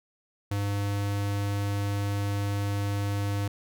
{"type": "tone", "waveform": "square", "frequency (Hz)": 101, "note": "G#2", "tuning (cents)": -48, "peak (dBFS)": -27, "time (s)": [0.51, 3.48], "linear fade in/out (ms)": 5, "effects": []}